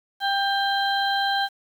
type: harmonic tone with a mistuned harmonic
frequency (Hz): 792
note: G5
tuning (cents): +18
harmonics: 1 / 2 / 4 / 5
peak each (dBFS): -23 / -26 / -29 / -30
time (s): 0.2-1.49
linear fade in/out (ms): 50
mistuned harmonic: 5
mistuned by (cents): +31
effects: 8-bit